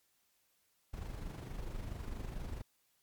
brown noise with amplitude modulation, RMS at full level -40 dBFS, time 0.93-2.62 s, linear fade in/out 10 ms, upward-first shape sine, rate 24.5 Hz, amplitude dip 50%, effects white hiss -75 dBFS RMS until 3.02 s + MP3 96 kbps

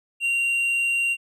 sine tone with tanh clipping, 2763 Hz, F7, 19 cents flat, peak -21 dBFS, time 0.2-1.17 s, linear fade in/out 50 ms, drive 5 dB, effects none

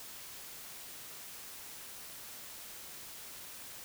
silence, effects white hiss -48 dBFS RMS until 3.84 s

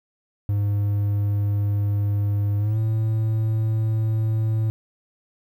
triangle tone with pitch glide, 102.2 to 110.17 Hz, G#2 to A2, -27 to +3 cents, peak -17 dBFS, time 0.49-4.7 s, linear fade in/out 0 ms, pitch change +130 cents, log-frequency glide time 2.58-2.78 s, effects 9-bit

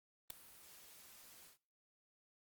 white noise with ADSR envelope, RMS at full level -39 dBFS, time 0.3-1.58 s, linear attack 4 ms, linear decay 4 ms, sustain -21 dB, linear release 120 ms, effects noise-tail reverb RT60 0.6 s tail -26 dB re dry + Opus 32 kbps

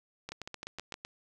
two click trains, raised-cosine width 0.2 ms, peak -22 / -23 dBFS, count 7 / 5, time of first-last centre 0.29-1.049 / 0.32-0.941 s, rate 7.9 / 6.44 Hz, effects none

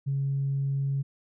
sine tone, 138 Hz, C#3, 7 cents flat, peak -24 dBFS, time 0.06-1.03 s, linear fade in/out 20 ms, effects tanh soft clip ceiling -20 dBFS

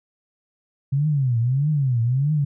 sine tone with vibrato, 132.9 Hz, C3, 27 cents sharp, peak -17 dBFS, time 0.92-2.45 s, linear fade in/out 10 ms, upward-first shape triangle, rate 1.6 Hz, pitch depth 280 cents each way, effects none

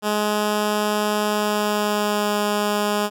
10% pulse tone with pitch glide, 210 to 207.5 Hz, G#3 to G#3, +19 to -1 cents, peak -11 dBFS, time 0.02-3.1 s, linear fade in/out 50 ms, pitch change -20 cents, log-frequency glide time 1.28-2.39 s, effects none

